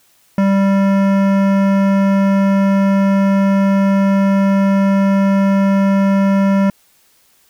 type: tone with hard clipping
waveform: sine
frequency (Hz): 196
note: G3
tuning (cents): 0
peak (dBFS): -12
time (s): 0.38-6.7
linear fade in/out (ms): 2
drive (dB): 16
effects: white hiss -54 dBFS RMS until 7.49 s